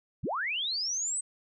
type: linear sweep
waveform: sine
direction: up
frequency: 53.3 to 8310 Hz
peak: -29 dBFS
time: 0.23-1.21 s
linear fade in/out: 10 ms
effects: none